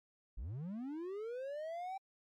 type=linear sweep; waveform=triangle; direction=up; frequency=40.93 to 784 Hz; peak=-38 dBFS; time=0.37-1.98 s; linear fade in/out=10 ms; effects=MP3 64 kbps